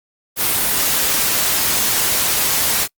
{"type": "noise", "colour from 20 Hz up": "white", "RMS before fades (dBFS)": -17, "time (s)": [0.36, 2.88], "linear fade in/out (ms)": 50, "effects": ["noise-tail reverb RT60 0.1 s tail -26 dB re dry", "Opus 32 kbps"]}